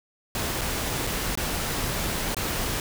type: noise with dropouts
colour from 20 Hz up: pink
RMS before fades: -28 dBFS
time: 0.35-2.8 s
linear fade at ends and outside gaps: 1 ms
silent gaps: 0.611-0.615 / 1.068-1.072 / 1.354-1.374 / 2.346-2.367 s
effects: none